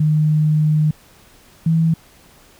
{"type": "tone pair in turn", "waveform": "sine", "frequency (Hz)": [153.3, 162.88], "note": ["D#3", "E3"], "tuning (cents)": [-25, -20], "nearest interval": "minor second", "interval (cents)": 105, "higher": "second", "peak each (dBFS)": -12, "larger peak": "neither", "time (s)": [[0, 0.91], [1.66, 1.94]], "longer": "first", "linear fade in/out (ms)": 5, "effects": ["pink hiss -49 dBFS RMS until 2.59 s"]}